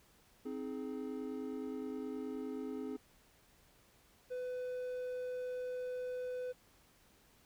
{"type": "chord", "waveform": "triangle", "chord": "Ab major", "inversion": "first", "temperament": "equal with one note detuned", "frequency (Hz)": [261.6, 311.1, 421.3], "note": ["C4", "Eb4", "Ab4"], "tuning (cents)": [0, 0, 25], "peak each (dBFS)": [-40, -44, -42], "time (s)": [0.45, 2.97], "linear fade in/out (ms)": 10}
{"type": "tone", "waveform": "triangle", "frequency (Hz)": 501, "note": "B4", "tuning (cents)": 25, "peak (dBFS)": -36, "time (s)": [4.3, 6.53], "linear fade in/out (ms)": 20}
{"effects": ["pink hiss -67 dBFS RMS until 7.45 s"]}